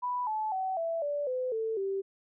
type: tone with pitch steps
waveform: sine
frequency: 987.8 / 864.9 / 757.3 / 663.1 / 580.6 / 508.4 / 445.1 / 389.8 Hz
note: B5 / A5 / F#5 / E5 / D5 / C5 / A4 / G4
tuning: 0 / -30 / +40 / +10 / -20 / -50 / +20 / -10 cents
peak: -29 dBFS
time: 0.02-2.02 s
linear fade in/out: 20 ms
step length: 250 ms
effects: none